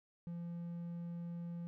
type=tone; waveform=triangle; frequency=171.3 Hz; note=F3; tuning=33 cents flat; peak=-39 dBFS; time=0.27-1.67 s; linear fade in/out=0 ms; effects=none